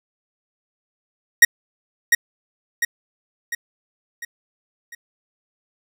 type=tone with echo; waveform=45% pulse; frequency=1887 Hz; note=A#6; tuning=21 cents sharp; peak=-5 dBFS; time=1.42-1.45 s; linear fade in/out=5 ms; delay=700 ms; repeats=5; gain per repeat=-6 dB; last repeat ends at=4.95 s; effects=none